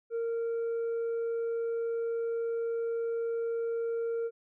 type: tone with tanh clipping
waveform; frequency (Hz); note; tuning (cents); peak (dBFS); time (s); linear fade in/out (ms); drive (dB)
triangle; 461.8; A#4; -16; -30; 0.1-4.31; 50; 7
effects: none